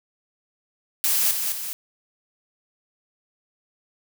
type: noise with echo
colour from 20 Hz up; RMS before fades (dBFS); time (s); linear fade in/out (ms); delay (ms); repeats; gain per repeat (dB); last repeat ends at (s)
blue; -21; 1.04-1.31; 0; 210; 2; -5; 1.73
effects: none